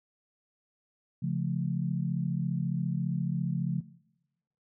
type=chord; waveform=sine; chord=Db augmented; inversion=none; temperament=just; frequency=138.59 / 173.24 / 216.5 Hz; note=Db3 / F3 / A3; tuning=0 / -14 / -28 cents; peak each=-31 / -31 / -36 dBFS; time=1.22-3.81 s; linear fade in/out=10 ms; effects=noise-tail reverb RT60 0.9 s tail -19 dB re dry